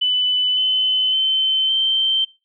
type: tone with pitch steps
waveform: sine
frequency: 2997 / 3037 / 3078 / 3119 Hz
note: F#7 / F#7 / G7 / G7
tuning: +22 / +44 / -32 / -9 cents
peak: -15 dBFS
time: 0.01-2.25 s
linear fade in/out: 10 ms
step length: 560 ms
effects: noise-tail reverb RT60 0.3 s tail -24 dB re dry